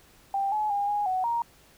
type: tone with pitch steps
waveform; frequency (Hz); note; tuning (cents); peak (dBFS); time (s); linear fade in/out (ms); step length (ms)
sine; 789 / 851 / 810 / 825 / 745 / 937; G5 / G#5 / G#5 / G#5 / F#5 / A#5; +11 / +42 / -43 / -12 / +12 / +9; -24; 0.34-1.42; 2; 180
effects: pink hiss -57 dBFS RMS until 1.77 s